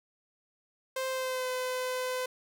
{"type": "tone with pitch glide", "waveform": "sawtooth", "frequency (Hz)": [523, 508.4], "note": ["C5", "C5"], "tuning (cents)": [-1, -50], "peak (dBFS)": -27, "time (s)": [0.96, 2.26], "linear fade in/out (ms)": 5, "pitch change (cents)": -49, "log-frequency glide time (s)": [1.08, 1.49], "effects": []}